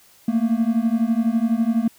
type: beating tone pair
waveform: triangle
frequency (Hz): 222.8 / 234.8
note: A3 / A#3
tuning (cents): +22 / +13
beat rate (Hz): 12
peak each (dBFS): -18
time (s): 0.28-1.88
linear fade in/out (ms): 5
effects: white hiss -53 dBFS RMS until 1.98 s